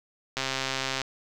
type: click train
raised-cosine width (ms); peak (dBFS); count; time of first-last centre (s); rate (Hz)
0.2; -11; 87; 0.37-1.017; 133
effects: none